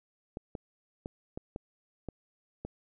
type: clicks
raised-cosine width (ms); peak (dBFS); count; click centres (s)
2; -24; 7; 0.371 / 0.552 / 1.059 / 1.375 / 1.561 / 2.087 / 2.65
effects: none